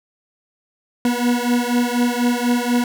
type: beating tone pair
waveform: 40% pulse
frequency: 240.7 / 244.8 Hz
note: B3 / B3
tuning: -44 / -15 cents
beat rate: 4.1 Hz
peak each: -18 / -19 dBFS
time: 1.05-2.84 s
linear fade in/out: 2 ms
effects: none